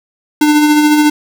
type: tone with tremolo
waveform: square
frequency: 299.7 Hz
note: D4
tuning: 35 cents sharp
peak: -6 dBFS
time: 0.41-1.1 s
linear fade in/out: 5 ms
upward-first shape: sine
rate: 14 Hz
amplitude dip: 35%
effects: none